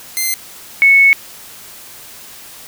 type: tone pair in turn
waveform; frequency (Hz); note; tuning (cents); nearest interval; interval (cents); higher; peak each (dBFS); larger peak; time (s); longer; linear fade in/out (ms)
5% pulse / sine; 2081 / 2207; C7 / C#7; -10 / -8; minor second; 102; second; -5; neither; 0.17-0.34 / 0.82-1.13; second; 0
effects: white hiss -36 dBFS RMS until 2.67 s